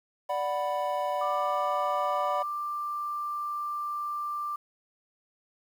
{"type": "chord", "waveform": "triangle", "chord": "B minor", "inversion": "first", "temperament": "equal", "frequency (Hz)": [587.3, 740, 987.8], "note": ["D5", "F#5", "B5"], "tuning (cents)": [0, 0, 0], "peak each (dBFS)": [-29, -30, -30], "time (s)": [0.29, 2.43], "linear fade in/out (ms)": 10}
{"type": "tone", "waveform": "sine", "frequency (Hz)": 1183, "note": "D6", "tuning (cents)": 12, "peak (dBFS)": -30, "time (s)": [1.21, 4.56], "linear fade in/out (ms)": 5}
{"effects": ["9-bit"]}